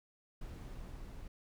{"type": "noise with level ramp", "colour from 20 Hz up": "brown", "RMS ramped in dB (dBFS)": [-45, -48], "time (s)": [0.41, 1.28], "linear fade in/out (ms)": 5, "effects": []}